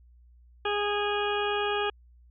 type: harmonic tone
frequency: 412.1 Hz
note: G#4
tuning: 13 cents flat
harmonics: 1 / 2 / 3 / 4 / 6 / 7 / 8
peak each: -29 / -32 / -34 / -35 / -37 / -37 / -38 dBFS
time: 0.65-1.9 s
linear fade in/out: 5 ms
effects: added 60 Hz sine -53 dBFS peak until 2.3 s